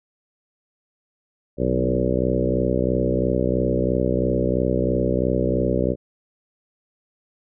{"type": "harmonic tone with a mistuned harmonic", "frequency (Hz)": 63, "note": "B1", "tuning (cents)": 35, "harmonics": [1, 2, 3, 4, 5, 6, 7, 8, 9], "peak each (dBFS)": [-27, -27, -27, -27, -27, -27, -27, -27, -27], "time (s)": [1.57, 5.96], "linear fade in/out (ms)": 50, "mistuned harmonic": 3, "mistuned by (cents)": -15, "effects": []}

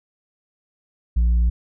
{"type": "tone with tanh clipping", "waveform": "sine", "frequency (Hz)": 58.27, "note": "A#1", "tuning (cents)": 0, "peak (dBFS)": -15, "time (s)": [1.16, 1.5], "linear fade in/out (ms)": 10, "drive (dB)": 3, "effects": []}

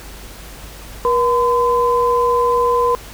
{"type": "tone pair together", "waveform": "sine", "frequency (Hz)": [480, 1018.8], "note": ["B4", "C6"], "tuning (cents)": [-49, -46], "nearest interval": "octave + minor second", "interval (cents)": 1303, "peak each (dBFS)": -15, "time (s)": [1.05, 2.95], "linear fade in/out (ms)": 0, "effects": ["added 50 Hz sine -36 dBFS peak until 3.13 s", "pink hiss -37 dBFS RMS until 3.13 s"]}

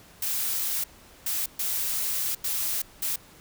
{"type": "noise bursts at uneven times", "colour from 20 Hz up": "blue", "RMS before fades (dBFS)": -28, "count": 5, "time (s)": [[0.22, 0.84], [1.26, 1.46], [1.59, 2.35], [2.44, 2.82], [3.02, 3.16]], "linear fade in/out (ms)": 5, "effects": ["pink hiss -52 dBFS RMS until 3.4 s"]}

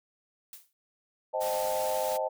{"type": "noise with exponential decay", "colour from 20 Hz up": "blue", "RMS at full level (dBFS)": -42, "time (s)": [0.53, 0.73], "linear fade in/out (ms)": 1, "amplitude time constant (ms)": 43}
{"type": "chord", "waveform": "sine", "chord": "A half-diminished seventh", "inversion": "first", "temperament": "equal", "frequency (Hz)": [523.3, 622.3, 784, 880], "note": ["C5", "Eb5", "G5", "A5"], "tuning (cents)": [0, 0, 0, 0], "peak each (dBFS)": [-32, -31, -36, -34], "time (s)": [1.33, 2.29], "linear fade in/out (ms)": 20}
{"type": "noise", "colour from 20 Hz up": "white", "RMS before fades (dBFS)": -39, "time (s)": [1.4, 2.18], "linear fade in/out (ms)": 20}
{"effects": []}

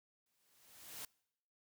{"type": "noise with exponential growth", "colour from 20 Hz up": "white", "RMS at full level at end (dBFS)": -45, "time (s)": [0.26, 1.05], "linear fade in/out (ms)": 2, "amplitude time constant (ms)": 170, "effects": ["noise-tail reverb RT60 0.8 s tail -25 dB re dry"]}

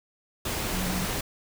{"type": "tone in noise", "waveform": "sine", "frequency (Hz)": 183.4, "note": "F#3", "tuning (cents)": -15, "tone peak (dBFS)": -30, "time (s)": [0.73, 1.05], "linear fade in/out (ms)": 5, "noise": "pink", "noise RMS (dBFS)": -30, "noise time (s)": [0.45, 1.21], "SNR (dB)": -3, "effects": []}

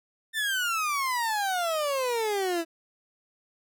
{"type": "exponential sweep", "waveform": "30% pulse", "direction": "down", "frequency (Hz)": [1812, 324.2], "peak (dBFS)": -23, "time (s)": [0.33, 2.65], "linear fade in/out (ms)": 50, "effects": []}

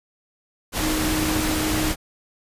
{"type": "tone in noise", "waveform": "sine", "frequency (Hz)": 311.1, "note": "D#4", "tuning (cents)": 0, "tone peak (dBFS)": -24, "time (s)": [0.78, 1.94], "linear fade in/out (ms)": 50, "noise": "pink", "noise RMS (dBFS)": -24, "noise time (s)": [0.72, 1.96], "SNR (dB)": -3, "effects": ["resampled to 32000 Hz"]}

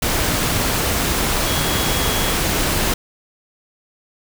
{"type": "tone in noise", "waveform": "sine", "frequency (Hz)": 3322, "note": "G#7", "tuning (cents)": 0, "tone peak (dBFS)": -28, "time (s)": [1.46, 2.33], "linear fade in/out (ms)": 5, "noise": "pink", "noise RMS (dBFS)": -19, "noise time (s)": [0.02, 2.94], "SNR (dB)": -12, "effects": []}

